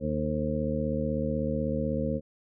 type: harmonic tone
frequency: 76.1 Hz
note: D#2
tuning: 38 cents flat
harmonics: 1 / 2 / 3 / 4 / 6 / 7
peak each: -35 / -33 / -31 / -37 / -36 / -32 dBFS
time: 0-2.21 s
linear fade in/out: 50 ms
effects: none